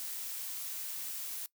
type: noise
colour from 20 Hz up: blue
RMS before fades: -40 dBFS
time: 0-1.46 s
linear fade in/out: 0 ms
effects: noise-tail reverb RT60 0.1 s tail -20 dB re dry